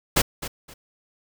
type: noise with echo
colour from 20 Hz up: pink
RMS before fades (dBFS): -18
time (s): 0.16-0.22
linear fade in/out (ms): 10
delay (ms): 260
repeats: 2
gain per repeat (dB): -13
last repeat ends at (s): 0.74
effects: none